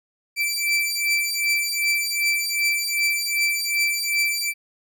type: beating tone pair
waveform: sawtooth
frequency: 2331 / 2333.6 Hz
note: D7 / D7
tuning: -14 / -12 cents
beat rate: 2.6 Hz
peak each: -20 dBFS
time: 0.36-4.54 s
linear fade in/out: 50 ms
effects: none